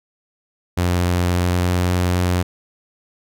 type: tone with pitch glide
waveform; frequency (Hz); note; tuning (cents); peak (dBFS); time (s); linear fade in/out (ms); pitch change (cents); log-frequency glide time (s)
sawtooth; 88.6 to 89.63; F2 to F2; +25 to +45; -12; 0.77-2.43; 10; +20; 1.31-1.82
effects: none